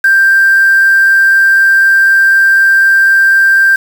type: tone with quantisation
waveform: sine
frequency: 1578 Hz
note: G6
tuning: 11 cents sharp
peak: -4 dBFS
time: 0.04-3.76 s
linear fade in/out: 5 ms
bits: 4
effects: none